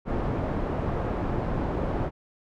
pink low-pass noise, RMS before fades -28 dBFS, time 0.05-2.11 s, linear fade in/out 50 ms, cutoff 880 Hz, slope 12 dB/octave, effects none

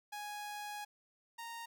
sawtooth tone pair in turn, 830.6 / 927.8 Hz, G#5 / A#5, 0 / -8 cents, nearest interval major second, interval 192 cents, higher second, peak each -38 / -40 dBFS, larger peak first, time 0.12-0.85 / 1.38-1.66 s, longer first, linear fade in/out 10 ms, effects none

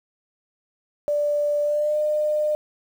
sine tone with pitch glide, 587.3 to 604.2 Hz, D5 to D5, 0 to +49 cents, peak -19 dBFS, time 1.08-2.55 s, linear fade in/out 0 ms, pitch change +49 cents, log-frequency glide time 1.62-1.98 s, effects 8-bit

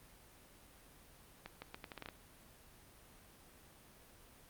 accelerating click train, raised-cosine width 0.3 ms, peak -29 dBFS, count 9, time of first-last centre 1.46-2.088 s, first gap 160 ms, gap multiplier 0.78, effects pink hiss -61 dBFS RMS until 4.49 s + Opus 32 kbps

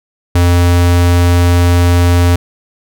square tone, 87.5 Hz, F2, 4 cents sharp, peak -7 dBFS, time 0.35-2.36 s, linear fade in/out 5 ms, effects none

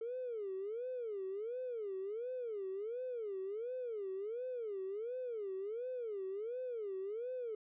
triangle tone with vibrato, 440 Hz, A4, in tune, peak -35 dBFS, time 0.01-7.55 s, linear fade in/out 5 ms, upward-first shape sine, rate 1.4 Hz, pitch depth 260 cents each way, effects tanh soft clip ceiling -36 dBFS + resampled to 8000 Hz

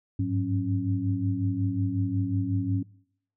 sine tone cluster, 98.5 / 104 / 182.3 / 275 Hz, G2 / G#2 / F#3 / C#4, +9 / +3 / -25 / -14 cents, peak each -31 / -28 / -35 / -29 dBFS, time 0.19-2.83 s, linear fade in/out 5 ms, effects noise-tail reverb RT60 0.7 s tail -24 dB re dry

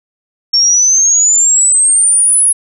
sine exponential sweep, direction up, 5440 to 10548 Hz, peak -6 dBFS, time 0.53-2.53 s, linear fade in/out 10 ms, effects none

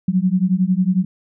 sine beating tone pair, 179.5 / 190.5 Hz, F3 / G3, +48 / -49 cents, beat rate 11 Hz, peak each -17 dBFS, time 0.08-1.05 s, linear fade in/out 5 ms, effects none

